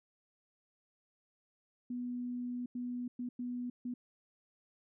sine tone bursts at uneven times, 245.6 Hz, B3, 9 cents flat, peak -36 dBFS, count 5, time 1.9-2.66 / 2.75-3.08 / 3.19-3.29 / 3.39-3.7 / 3.85-3.94 s, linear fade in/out 5 ms, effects none

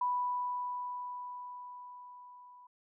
sine tone with level ramp, 987.8 Hz, B5, in tune, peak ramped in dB -28 to -53 dBFS, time 0.01-2.67 s, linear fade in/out 5 ms, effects none

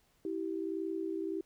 sine tone pair together, 325.8 / 387.4 Hz, E4 / G4, -20 / -20 cents, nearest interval minor third, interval 300 cents, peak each -36 / -37 dBFS, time 0.25-1.41 s, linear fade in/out 2 ms, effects pink hiss -71 dBFS RMS until 1.45 s

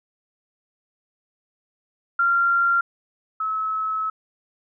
sine tone pair in turn, 1383 / 1294.1 Hz, F6 / E6, -17 / -32 cents, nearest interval minor second, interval 115 cents, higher first, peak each -16 / -22 dBFS, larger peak first, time 2.19-2.81 / 3.4-4.1 s, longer second, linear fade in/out 5 ms, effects none

